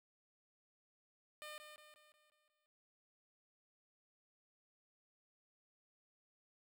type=tone with echo; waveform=10% pulse; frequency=605 Hz; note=D#5; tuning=49 cents flat; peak=-40 dBFS; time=1.42-1.58 s; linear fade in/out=0 ms; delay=180 ms; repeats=6; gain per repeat=-6 dB; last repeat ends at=2.66 s; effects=none